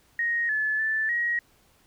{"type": "tone with pitch steps", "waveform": "sine", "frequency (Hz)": [1871, 1727, 1758, 1895], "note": ["A#6", "A6", "A6", "A#6"], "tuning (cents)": [6, -33, -2, 28], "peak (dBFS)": -23, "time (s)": [0.19, 1.39], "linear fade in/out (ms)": 2, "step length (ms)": 300, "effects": ["pink hiss -62 dBFS RMS until 1.86 s"]}